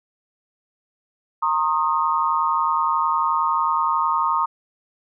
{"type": "tone cluster", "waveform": "sine", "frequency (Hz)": [924, 1075, 1243], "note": ["A#5", "C6", "D#6"], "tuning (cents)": [-16, 47, -2], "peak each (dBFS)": -22, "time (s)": [1.42, 4.46], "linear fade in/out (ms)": 10, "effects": []}